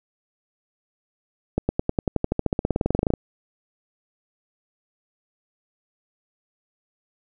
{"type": "accelerating click train", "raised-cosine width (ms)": 2, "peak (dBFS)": -7, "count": 25, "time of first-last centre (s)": [1.58, 3.138], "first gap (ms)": 110, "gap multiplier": 0.95, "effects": []}